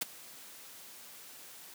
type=noise with ADSR envelope; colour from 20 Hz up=white; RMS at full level=-30 dBFS; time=0.01-1.74 s; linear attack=9 ms; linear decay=17 ms; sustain=-21 dB; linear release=4 ms; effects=high-pass 150 Hz 12 dB/octave